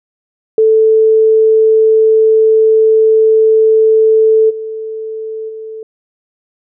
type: tone with level steps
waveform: sine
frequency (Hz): 440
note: A4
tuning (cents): 0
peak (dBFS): -5 / -19 / -23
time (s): 0.58-5.83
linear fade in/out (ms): 2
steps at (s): 4.49 / 5.48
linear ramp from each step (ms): 20
effects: none